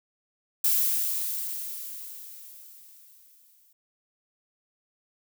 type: noise with exponential decay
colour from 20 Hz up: violet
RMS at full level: -22 dBFS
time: 0.64-3.73 s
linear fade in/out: 5 ms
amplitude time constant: 670 ms
effects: none